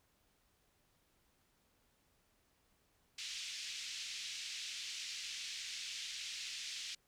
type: band-pass noise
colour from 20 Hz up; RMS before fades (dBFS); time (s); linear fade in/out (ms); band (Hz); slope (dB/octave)
pink; -45; 3.18-6.95; 5; 2500 to 6600; 24
effects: pink hiss -75 dBFS RMS until 7.07 s